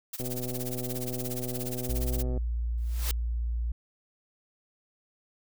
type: noise with tremolo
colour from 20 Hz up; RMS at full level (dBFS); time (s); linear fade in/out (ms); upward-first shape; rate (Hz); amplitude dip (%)
blue; -35; 0.13-2.23; 5; sine; 17; 90
type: click train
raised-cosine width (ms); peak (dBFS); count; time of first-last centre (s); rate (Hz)
2; -24; 273; 0.2-2.376; 125
type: tone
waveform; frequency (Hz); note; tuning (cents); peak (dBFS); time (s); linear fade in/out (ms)
sine; 58.27; A#1; 0; -27; 1.89-3.72; 5
type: noise with exponential growth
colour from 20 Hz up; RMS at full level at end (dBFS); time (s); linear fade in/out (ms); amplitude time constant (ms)
white; -30; 2.78-3.11; 0; 71
effects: none